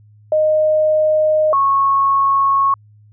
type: tone pair in turn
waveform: sine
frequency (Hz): 618 / 1099.1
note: D#5 / C#6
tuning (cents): -12 / -15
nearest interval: minor seventh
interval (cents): 997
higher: second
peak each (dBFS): -11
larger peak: neither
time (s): 0.32-1.53 / 1.53-2.74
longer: neither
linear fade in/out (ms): 2
effects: added 105 Hz sine -44 dBFS peak until 3.12 s